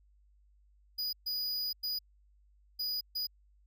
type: tone bursts at uneven times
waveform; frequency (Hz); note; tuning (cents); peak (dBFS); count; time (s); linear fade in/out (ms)
square; 4930; D#8; -17; -33; 5; 0.98-1.13 / 1.26-1.73 / 1.83-1.99 / 2.79-3.01 / 3.15-3.27; 10
effects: added 50 Hz sine -62 dBFS peak until 3.66 s